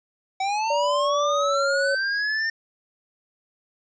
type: linear sweep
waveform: square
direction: up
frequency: 758 to 1816 Hz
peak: -23 dBFS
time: 0.4-2.5 s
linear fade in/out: 5 ms
type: tone with pitch glide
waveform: sine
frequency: 581 to 553.2 Hz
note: D5 to C#5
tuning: -19 to -4 cents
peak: -22 dBFS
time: 0.7-1.95 s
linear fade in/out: 5 ms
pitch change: -85 cents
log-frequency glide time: 1.23-1.67 s
effects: resampled to 16000 Hz